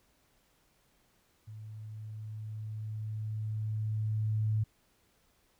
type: tone with level ramp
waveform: sine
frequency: 108.2 Hz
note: A2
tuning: 29 cents flat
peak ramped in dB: -43 to -26 dBFS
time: 1.47-4.64 s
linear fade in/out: 10 ms
effects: pink hiss -70 dBFS RMS until 5.59 s